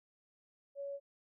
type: tone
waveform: sine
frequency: 561 Hz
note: C#5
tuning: 21 cents sharp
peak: -39 dBFS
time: 0.75-1 s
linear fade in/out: 50 ms
effects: none